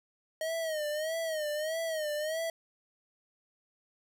square tone with vibrato, 626 Hz, D#5, 10 cents sharp, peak -32 dBFS, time 0.41-2.5 s, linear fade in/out 2 ms, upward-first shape sine, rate 1.6 Hz, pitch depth 93 cents each way, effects none

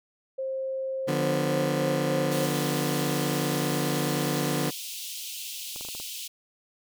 sine tone, 530 Hz, C5, 22 cents sharp, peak -28 dBFS, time 0.38-2.46 s, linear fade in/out 10 ms
20% pulse chord, B diminished, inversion first, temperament just, 148.16 / 177.8 / 246.9 Hz, D3 / F3 / B3, +16 / +31 / 0 cents, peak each -23 / -27 / -26 dBFS, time 1.07-4.71 s, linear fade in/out 20 ms
pink high-pass noise, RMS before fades -37 dBFS, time 2.31-6.28 s, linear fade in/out 10 ms, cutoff 2700 Hz, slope 48 dB/octave
clicks, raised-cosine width 1 ms, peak -30 dBFS, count 6, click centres 5.761 / 5.81 / 5.85 / 5.887 / 5.95 / 6 s
effects none

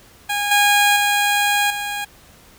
15% pulse tone with level steps, 819 Hz, G#5, 24 cents flat, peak -13 / -6 / -9 / -17 dBFS, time 0.29-2.05 s, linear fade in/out 10 ms, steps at 0.51 / 0.96 / 1.7 s, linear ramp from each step 5 ms, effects pink hiss -48 dBFS RMS until 2.58 s

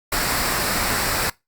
pink noise with comb filter, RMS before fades -22 dBFS, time 0.12-1.3 s, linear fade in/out 5 ms, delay 0.31 ms, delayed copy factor -0.5, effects noise-tail reverb RT60 0.2 s tail -22 dB re dry + Opus 48 kbps

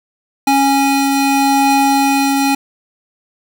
square tone pair together, 275.6 / 826 Hz, C#4 / G#5, -10 / -10 cents, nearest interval octave + perfect fifth, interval 1900 cents, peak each -14 dBFS, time 0.47-2.55 s, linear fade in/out 5 ms, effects none

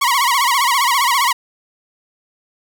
sawtooth tone with vibrato, 1034 Hz, C6, 21 cents flat, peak -9 dBFS, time 0.01-1.33 s, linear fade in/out 10 ms, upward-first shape sine, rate 15 Hz, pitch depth 160 cents each way, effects none

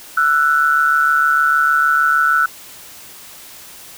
sine tone pair together, 1333.5 / 1480 Hz, E6 / F#6, +20 / 0 cents, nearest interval major second, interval 180 cents, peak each -14 dBFS, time 0.17-2.46 s, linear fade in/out 5 ms, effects white hiss -38 dBFS RMS until 3.97 s

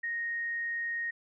sine tone, 1864.7 Hz, A#6, in tune, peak -31 dBFS, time 0.03-1.11 s, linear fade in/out 10 ms, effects none

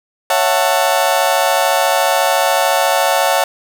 35% pulse chord, F# minor seventh, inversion second, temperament just, 555 / 666 / 740 / 888 Hz, C#5 / E5 / F#5 / A5, +2 / +18 / 0 / +16 cents, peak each -16 dBFS, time 0.3-3.44 s, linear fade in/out 2 ms, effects none

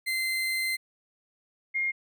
35% pulse / sine tone pair in turn, 2073 / 2130 Hz, C7 / C7, -17 / +30 cents, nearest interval unison, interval 47 cents, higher second, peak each -25 dBFS, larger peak neither, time 0.06-0.77 / 1.74-1.92 s, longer first, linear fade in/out 20 ms, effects none

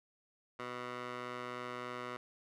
15% pulse tone with band-pass filter, 123.47 Hz, B2, in tune, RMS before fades -43 dBFS, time 0.59-2.17 s, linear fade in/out 5 ms, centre 1300 Hz, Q 0.99, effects none

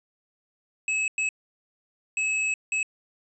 square tone bursts at uneven times, 2583 Hz, E7, 36 cents flat, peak -24 dBFS, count 4, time 0.88-1.08 / 1.18-1.29 / 2.17-2.54 / 2.72-2.83 s, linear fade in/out 2 ms, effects resampled to 22050 Hz

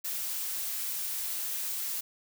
blue noise, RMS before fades -34 dBFS, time 0.04-2.01 s, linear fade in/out 10 ms, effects none

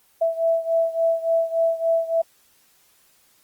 sine beating tone pair, 659.3 / 662.8 Hz, E5 / E5, 0 / +9 cents, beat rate 3.5 Hz, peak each -20 / -23 dBFS, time 0.21-2.22 s, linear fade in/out 10 ms, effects white hiss -59 dBFS RMS until 3.43 s + Opus 24 kbps

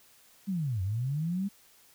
sine linear two-way sweep, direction down then up, 204.1 to 89.7 to 204.1 Hz, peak -28 dBFS, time 0.47-1.49 s, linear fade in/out 20 ms, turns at 0.82 s, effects white hiss -60 dBFS RMS until 1.94 s

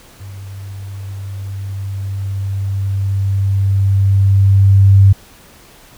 sine tone with level ramp, 98 Hz, G2, in tune, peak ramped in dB -28 to -3 dBFS, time 0.2-5.13 s, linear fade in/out 10 ms, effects pink hiss -43 dBFS RMS until 5.97 s

